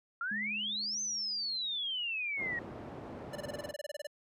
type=exponential two-way sweep; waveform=sine; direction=up then down; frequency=1354 to 6270 to 1865 Hz; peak=-33 dBFS; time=0.21-2.59 s; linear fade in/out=2 ms; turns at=1.01 s
type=tone with exponential decay; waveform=sine; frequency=209.4 Hz; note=G#3; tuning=15 cents sharp; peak=-39 dBFS; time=0.31-2.15 s; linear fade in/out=5 ms; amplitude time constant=400 ms
type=low-pass noise; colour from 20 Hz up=white; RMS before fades=-45 dBFS; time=2.36-3.74 s; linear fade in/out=50 ms; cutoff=580 Hz; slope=12 dB/octave
type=tone bursts; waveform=square; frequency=587.3 Hz; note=D5; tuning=in tune; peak=-38 dBFS; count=15; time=3.33-4.07 s; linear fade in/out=5 ms; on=26 ms; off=25 ms
effects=high-pass 60 Hz 12 dB/octave + resampled to 32000 Hz